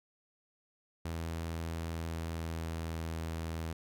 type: tone with pitch glide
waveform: sawtooth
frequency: 82.41 to 81.56 Hz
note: E2 to E2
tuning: 0 to -18 cents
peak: -32 dBFS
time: 1.05-3.73 s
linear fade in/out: 5 ms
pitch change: -18 cents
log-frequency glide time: 1.9-3.14 s
effects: none